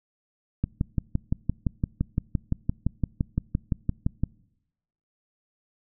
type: click train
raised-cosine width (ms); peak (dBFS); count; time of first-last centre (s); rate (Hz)
5; -11; 22; 0.64-4.236; 5.84
effects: noise-tail reverb RT60 0.9 s tail -25 dB re dry